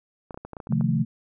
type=clicks; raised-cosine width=1 ms; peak=-23 dBFS; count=10; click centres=0.308 / 0.344 / 0.375 / 0.45 / 0.533 / 0.568 / 0.602 / 0.671 / 0.724 / 0.81 s
type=chord; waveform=sine; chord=F dominant seventh; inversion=second; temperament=equal; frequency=130.81 / 155.56 / 174.61 / 220 Hz; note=C3 / Eb3 / F3 / A3; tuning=0 / 0 / 0 / 0 cents; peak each=-25 / -26 / -26 / -25 dBFS; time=0.69-1.05 s; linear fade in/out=20 ms
effects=none